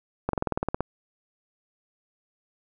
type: slowing click train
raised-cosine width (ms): 1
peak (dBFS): -11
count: 11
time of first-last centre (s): 0.29-0.806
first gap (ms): 43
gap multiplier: 1.04
effects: none